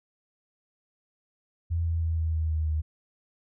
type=tone with pitch steps; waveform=sine; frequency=83.9 / 82.79 / 81.7 / 80.62 / 79.56 / 78.51 / 77.47 Hz; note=E2 / E2 / E2 / E2 / D#2 / D#2 / D#2; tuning=+31 / +8 / -15 / -38 / +39 / +16 / -7 cents; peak=-24 dBFS; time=1.7-2.82 s; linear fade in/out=20 ms; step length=160 ms; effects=none